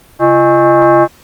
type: tone with frequency modulation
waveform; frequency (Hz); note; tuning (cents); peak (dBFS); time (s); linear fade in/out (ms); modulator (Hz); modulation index
sine; 136.9; C#3; -21; -4; 0.19-1.08; 50; 480; 2.1
effects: pink hiss -43 dBFS RMS until 1.23 s + Opus 32 kbps